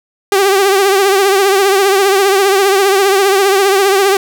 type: tone with vibrato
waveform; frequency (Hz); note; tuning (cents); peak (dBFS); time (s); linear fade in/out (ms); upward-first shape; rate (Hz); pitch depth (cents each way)
sawtooth; 392; G4; 0; -4; 0.32-4.17; 2; triangle; 15; 80
effects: none